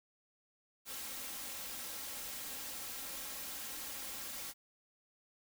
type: noise with comb filter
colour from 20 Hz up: white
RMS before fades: -44 dBFS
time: 0.85-4.54 s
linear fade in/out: 50 ms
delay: 3.7 ms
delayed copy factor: +0.55
effects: none